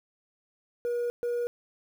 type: tone bursts at uneven times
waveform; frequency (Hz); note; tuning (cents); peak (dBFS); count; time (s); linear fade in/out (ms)
sine; 479.6; A#4; +49; -24; 2; 0.85-1.1 / 1.23-1.47; 0
effects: tanh soft clip ceiling -26 dBFS + 9-bit